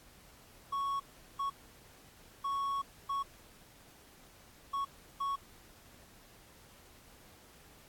triangle tone bursts at uneven times, 1108.7 Hz, C#6, in tune, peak -30 dBFS, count 6, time 0.72-1 / 1.39-1.5 / 2.44-2.82 / 3.09-3.23 / 4.73-4.85 / 5.2-5.36 s, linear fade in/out 10 ms, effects pink hiss -59 dBFS RMS until 7.88 s + AAC 64 kbps

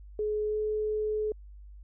sine tone with pitch glide, 423.9 to 427.6 Hz, G#4 to A4, +35 to -49 cents, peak -27 dBFS, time 0.19-1.32 s, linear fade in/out 2 ms, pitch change +16 cents, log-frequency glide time 0.46-0.58 s, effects added 50 Hz sine -45 dBFS peak until 1.83 s

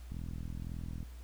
click train, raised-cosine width 5 ms, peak -30 dBFS, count 39, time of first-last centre 0.12-1.029 s, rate 41.8 Hz, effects added 60 Hz sine -45 dBFS peak until 1.23 s + pink hiss -61 dBFS RMS until 1.23 s

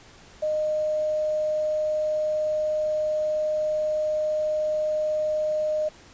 sine tone with quantisation, 614 Hz, D#5, 23 cents flat, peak -22 dBFS, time 0.42-5.89 s, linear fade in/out 10 ms, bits 8, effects pink hiss -50 dBFS RMS until 6.13 s + resampled to 16000 Hz

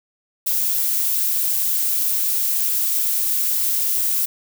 violet noise, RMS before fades -20 dBFS, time 0.46-4.26 s, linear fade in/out 10 ms, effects none

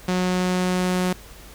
sawtooth tone with low-pass filter sweep, 182.3 Hz, F#3, 25 cents flat, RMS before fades -22 dBFS, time 0.08-1.13 s, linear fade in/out 5 ms, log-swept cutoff 6500 to 12000 Hz, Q 0.92, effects added 50 Hz sine -44 dBFS peak until 1.54 s + pink hiss -45 dBFS RMS until 1.54 s

